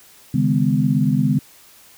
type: tone cluster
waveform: sine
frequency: 138 / 155.5 / 204.8 / 250.5 Hz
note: C#3 / D#3 / G#3 / B3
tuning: -7 / -1 / -24 / +25 cents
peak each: -20 dBFS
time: 0.34-1.39 s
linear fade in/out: 5 ms
effects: white hiss -48 dBFS RMS until 1.97 s